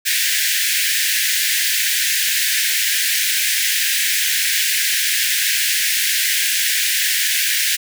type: high-pass noise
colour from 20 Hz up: pink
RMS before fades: -18 dBFS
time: 0.05-7.77 s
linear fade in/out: 20 ms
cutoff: 1600 Hz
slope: 96 dB/octave
effects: none